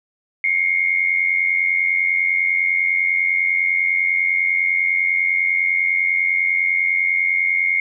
sine tone pair together, 2127 / 2217 Hz, C7 / C#7, +28 / 0 cents, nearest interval minor second, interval 72 cents, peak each -17 / -20 dBFS, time 0.44-7.8 s, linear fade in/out 2 ms, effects none

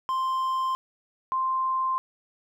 triangle / sine tone pair in turn, 1046.5 / 1046.5 Hz, C6 / C6, 0 / 0 cents, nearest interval unison, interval 0 cents, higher neither, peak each -22 / -23 dBFS, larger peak first, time 0.09-0.75 / 1.32-1.98 s, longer neither, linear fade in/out 0 ms, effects none

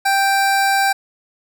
25% pulse tone, 785 Hz, G5, 2 cents sharp, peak -10 dBFS, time 0.05-0.93 s, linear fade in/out 10 ms, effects none

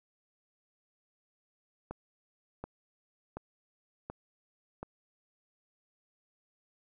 click train, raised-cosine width 1 ms, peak -25 dBFS, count 5, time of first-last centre 1.91-4.83 s, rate 1.37 Hz, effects none

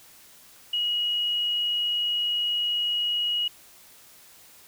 sine tone, 2900 Hz, F#7, 35 cents flat, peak -23 dBFS, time 0.73-3.48 s, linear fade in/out 5 ms, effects white hiss -52 dBFS RMS until 4.67 s

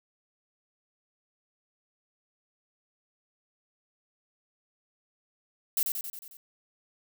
violet noise with echo, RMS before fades -26 dBFS, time 5.77-5.83 s, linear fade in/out 2 ms, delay 90 ms, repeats 6, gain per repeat -4 dB, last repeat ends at 6.37 s, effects none

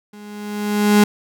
35% pulse tone with level ramp, 207.7 Hz, G#3, in tune, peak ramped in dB -36 to -6 dBFS, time 0.13-1.04 s, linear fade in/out 5 ms, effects none

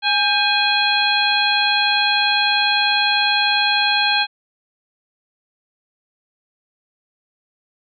harmonic tone with a mistuned harmonic, 830 Hz, G#5, 1 cent flat, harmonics 1 / 2 / 3 / 4 / 5, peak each -21 / -21 / -21 / -21 / -21 dBFS, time 0.02-4.27 s, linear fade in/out 50 ms, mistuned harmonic 2, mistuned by -78 cents, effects none

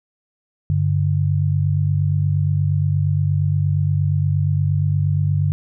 sine tone pair together, 97.38 / 145.9 Hz, G2 / D3, -11 / -11 cents, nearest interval perfect fifth, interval 700 cents, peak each -18 dBFS, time 0.7-5.52 s, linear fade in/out 0 ms, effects none

